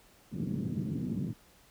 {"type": "band-pass noise", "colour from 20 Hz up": "pink", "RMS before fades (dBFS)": -34, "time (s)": [0.31, 1.34], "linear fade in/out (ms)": 50, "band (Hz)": [130, 260], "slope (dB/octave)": 24, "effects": ["pink hiss -61 dBFS RMS until 1.7 s"]}